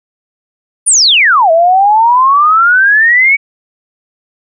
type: exponential two-way sweep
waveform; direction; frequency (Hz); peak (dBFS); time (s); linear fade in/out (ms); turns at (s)
sine; down then up; 9956 to 640 to 2269; -4; 0.86-3.37; 20; 1.51
effects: none